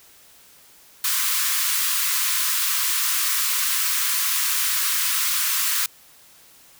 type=high-pass noise; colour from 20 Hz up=white; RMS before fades=-22 dBFS; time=1.04-5.86 s; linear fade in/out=2 ms; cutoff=990 Hz; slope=96 dB/octave; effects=white hiss -51 dBFS RMS until 6.79 s